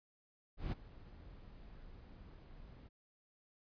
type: noise with ADSR envelope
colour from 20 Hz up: brown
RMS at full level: -36 dBFS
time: 0.57-2.89 s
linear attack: 150 ms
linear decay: 20 ms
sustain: -19 dB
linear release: 20 ms
effects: resampled to 11025 Hz